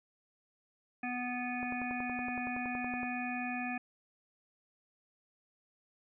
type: harmonic tone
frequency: 246.9 Hz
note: B3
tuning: in tune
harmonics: 1 / 3 / 5 / 7 / 9 / 10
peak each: -38 / -40 / -50 / -43 / -49 / -41 dBFS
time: 1.03-3.78 s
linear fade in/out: 5 ms
type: click train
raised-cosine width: 1 ms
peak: -30 dBFS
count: 16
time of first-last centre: 1.63-3.032 s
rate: 10.7 Hz
effects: none